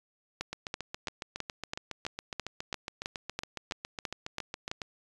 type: two click trains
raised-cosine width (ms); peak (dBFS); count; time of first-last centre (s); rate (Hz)
0.2; -19 / -16; 32 / 14; 0.53-4.818 / 0.41-4.715; 7.23 / 3.02
effects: resampled to 24000 Hz